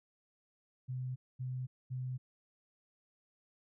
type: tone bursts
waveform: sine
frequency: 127.8 Hz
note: C3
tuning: 40 cents flat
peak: -36 dBFS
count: 3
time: 0.88-2.18 s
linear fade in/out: 20 ms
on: 280 ms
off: 230 ms
effects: none